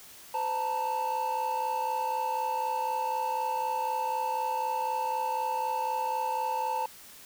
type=tone cluster; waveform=triangle; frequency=512 / 883 / 947 Hz; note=C5 / A5 / A#5; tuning=-38 / +6 / +27 cents; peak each=-35 / -27 / -34 dBFS; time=0.34-6.86 s; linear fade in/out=5 ms; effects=white hiss -50 dBFS RMS until 7.25 s